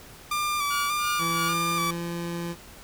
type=tone with vibrato; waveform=sawtooth; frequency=1174.7 Hz; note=D6; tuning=in tune; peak=-21 dBFS; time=0.31-1.91 s; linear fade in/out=5 ms; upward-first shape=square; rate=1.7 Hz; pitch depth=31 cents each way
type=tone with tremolo; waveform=sawtooth; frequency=1428 Hz; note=F6; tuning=38 cents sharp; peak=-26 dBFS; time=0.7-1.54 s; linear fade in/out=10 ms; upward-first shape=sine; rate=3 Hz; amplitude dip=95%
type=tone with pitch glide; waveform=25% pulse; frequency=167.7 to 171.12 Hz; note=E3 to F3; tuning=+30 to -35 cents; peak=-26 dBFS; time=1.18-2.56 s; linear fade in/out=50 ms; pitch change=+35 cents; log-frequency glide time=1.47-2.03 s
effects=pink hiss -47 dBFS RMS until 2.83 s